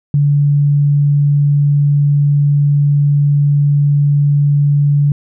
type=tone; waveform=sine; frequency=144.2 Hz; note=D3; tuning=31 cents flat; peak=-8 dBFS; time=0.14-5.12 s; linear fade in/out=2 ms; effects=none